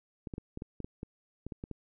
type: clicks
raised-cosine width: 3 ms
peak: -26 dBFS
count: 12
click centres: 0.272 / 0.338 / 0.381 / 0.574 / 0.621 / 0.803 / 0.845 / 1.031 / 1.466 / 1.522 / 1.639 / 1.713 s
effects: none